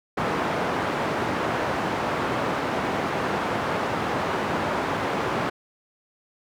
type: band-pass noise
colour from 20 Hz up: white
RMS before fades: -26 dBFS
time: 0.17-5.5 s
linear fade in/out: 10 ms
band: 110 to 1100 Hz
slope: 12 dB/octave
effects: none